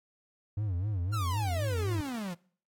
triangle tone with vibrato, 96.5 Hz, G2, 27 cents flat, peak -27 dBFS, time 0.57-2.01 s, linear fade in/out 5 ms, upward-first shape sine, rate 3.9 Hz, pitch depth 200 cents each way
45% pulse exponential sweep, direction down, 1416 to 167.3 Hz, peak -34 dBFS, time 1.12-2.35 s, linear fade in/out 20 ms
effects noise-tail reverb RT60 0.5 s tail -24 dB re dry + AAC 64 kbps

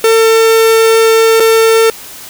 45% pulse tone with dropouts, 449.4 Hz, A4, 37 cents sharp, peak -5 dBFS, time 0.04-1.9 s, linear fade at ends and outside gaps 2 ms, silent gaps 1.399-1.403 s, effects white hiss -30 dBFS RMS until 2.29 s

